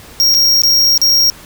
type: tone with dropouts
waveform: square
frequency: 5588 Hz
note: F8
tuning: in tune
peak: -8 dBFS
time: 0.2-1.3 s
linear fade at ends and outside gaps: 0 ms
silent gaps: 0.342-0.347 / 0.619-0.635 / 0.977-1.016 s
effects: pink hiss -37 dBFS RMS until 1.45 s